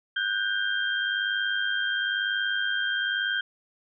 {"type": "tone cluster", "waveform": "sine", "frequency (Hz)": [1479, 1580, 3184], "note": ["F#6", "G6", "G7"], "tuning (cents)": [-1, 13, 26], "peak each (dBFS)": [-30, -27, -31], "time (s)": [0.16, 3.41], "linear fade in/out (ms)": 5, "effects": []}